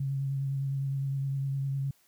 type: tone with vibrato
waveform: sine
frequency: 137 Hz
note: C#3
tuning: 20 cents flat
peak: -28 dBFS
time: 0-1.91 s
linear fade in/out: 5 ms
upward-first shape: triangle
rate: 9.8 Hz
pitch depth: 25 cents each way
effects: white hiss -66 dBFS RMS until 2.07 s